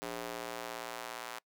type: tone with high-pass filter sweep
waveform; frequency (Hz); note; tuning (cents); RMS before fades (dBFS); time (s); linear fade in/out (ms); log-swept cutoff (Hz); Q
square; 58.7; A#1; +13; -42; 0.02-1.39; 0; 380 to 920; 0.96
effects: noise-tail reverb RT60 0.1 s tail -24 dB re dry